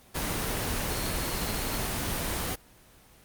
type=tone in noise; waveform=sine; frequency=4277 Hz; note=C8; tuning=37 cents sharp; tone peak=-40 dBFS; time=0.9-1.89 s; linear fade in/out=20 ms; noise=pink; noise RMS=-30 dBFS; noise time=0.14-2.56 s; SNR=-13 dB; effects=pink hiss -56 dBFS RMS until 3.24 s + Opus 24 kbps